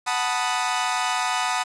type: chord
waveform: sawtooth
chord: B dominant seventh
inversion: second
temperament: equal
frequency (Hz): 740 / 880 / 987.8 / 1244.5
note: F#5 / A5 / B5 / D#6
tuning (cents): 0 / 0 / 0 / 0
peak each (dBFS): -23 / -25 / -24 / -24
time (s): 0.06-1.64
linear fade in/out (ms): 20
effects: resampled to 22050 Hz + 7-bit